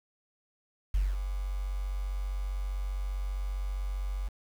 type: tone with ADSR envelope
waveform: sine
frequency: 47.6 Hz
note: F#1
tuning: 50 cents sharp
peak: -21 dBFS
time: 0.94-4.29 s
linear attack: 6 ms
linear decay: 210 ms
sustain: -9 dB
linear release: 15 ms
effects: tanh soft clip ceiling -20 dBFS + 8-bit